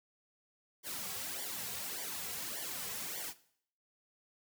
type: noise with flanger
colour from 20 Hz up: white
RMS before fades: -41 dBFS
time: 0.83-3.34 s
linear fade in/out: 50 ms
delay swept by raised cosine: 0.76 to 3.36 ms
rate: 1.7 Hz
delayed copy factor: -0.9
effects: noise-tail reverb RT60 0.6 s tail -17 dB re dry